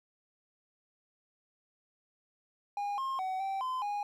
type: tone with pitch steps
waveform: triangle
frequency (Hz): 814 / 1067 / 753 / 777 / 1026 / 822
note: G#5 / C6 / F#5 / G5 / C6 / G#5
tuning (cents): -35 / +34 / +30 / -16 / -34 / -18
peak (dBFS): -30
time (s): 2.77-4.03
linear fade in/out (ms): 2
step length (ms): 210
effects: 12-bit